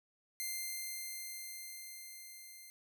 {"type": "tone with level ramp", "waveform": "5% pulse", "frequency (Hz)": 2093, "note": "C7", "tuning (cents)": 0, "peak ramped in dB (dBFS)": [-27, -42], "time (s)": [0.4, 2.7], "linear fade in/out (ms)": 0, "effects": []}